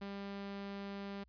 sawtooth tone, 199 Hz, G3, 26 cents sharp, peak -38 dBFS, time 0.01-1.24 s, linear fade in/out 10 ms, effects added 60 Hz sine -65 dBFS peak until 1.28 s + resampled to 11025 Hz

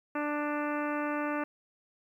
harmonic tone, 295.3 Hz, D4, 10 cents sharp, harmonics 1 / 2 / 3 / 4 / 5 / 6 / 7 / 8 / 9, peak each -33 / -36 / -39 / -38 / -40 / -43 / -47 / -49 / -47 dBFS, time 0.15-1.44 s, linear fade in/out 5 ms, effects 11-bit

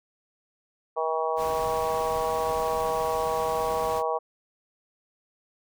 harmonic tone, 160 Hz, D#3, 49 cents sharp, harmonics 3 / 4 / 5 / 6 / 7, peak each -29 / -30 / -31 / -32 / -32 dBFS, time 0.96-4.19 s, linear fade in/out 20 ms
pink noise, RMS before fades -39 dBFS, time 1.36-4.03 s, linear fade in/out 50 ms
effects none

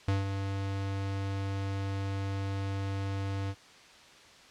square tone with ADSR envelope, 98 Hz, G2, in tune, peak -25 dBFS, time 0.08-3.55 s, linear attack 3 ms, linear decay 160 ms, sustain -7 dB, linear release 54 ms, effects white hiss -54 dBFS RMS until 4.5 s + low-pass 5000 Hz 12 dB/octave

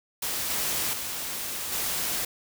white noise with level steps, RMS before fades -30 / -28 / -33 / -29 dBFS, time 0.22-2.25 s, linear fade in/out 5 ms, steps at 0.5 / 0.93 / 1.72 s, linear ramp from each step 5 ms, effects none

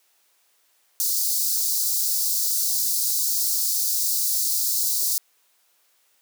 white high-pass noise, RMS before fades -23 dBFS, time 1-5.18 s, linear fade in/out 0 ms, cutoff 4300 Hz, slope 48 dB/octave, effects white hiss -64 dBFS RMS until 6.21 s + high-pass 400 Hz 12 dB/octave

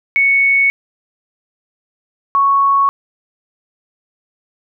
sine tone pair in turn, 2217 / 1108.5 Hz, C#7 / C#6, 0 / 0 cents, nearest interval octave, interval 1200 cents, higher first, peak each -9 dBFS, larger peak neither, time 0.16-0.7 / 2.35-2.89 s, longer neither, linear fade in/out 0 ms, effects none

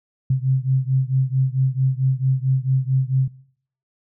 sine beating tone pair, 130 / 134.5 Hz, C3 / C3, -11 / +48 cents, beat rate 4.5 Hz, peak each -19 / -20 dBFS, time 0.3-3.28 s, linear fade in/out 5 ms, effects noise-tail reverb RT60 0.6 s tail -20 dB re dry

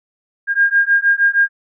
sine beating tone pair, 1612 / 1618.4 Hz, G6 / G#6, +48 / -45 cents, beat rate 6.4 Hz, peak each -14 dBFS, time 0.47-1.49 s, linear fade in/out 50 ms, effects none

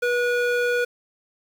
square tone with band-pass filter, 485.7 Hz, B4, 29 cents flat, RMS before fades -22 dBFS, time 0.02-0.85 s, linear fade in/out 10 ms, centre 1200 Hz, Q 0.96, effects 7-bit

